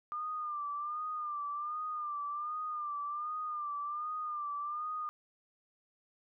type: tone with vibrato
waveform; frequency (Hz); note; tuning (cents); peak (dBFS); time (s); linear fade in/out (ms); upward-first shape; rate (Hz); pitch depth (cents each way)
sine; 1200; D6; +37; -35; 0.12-5.09; 0; sine; 1.3; 60
effects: none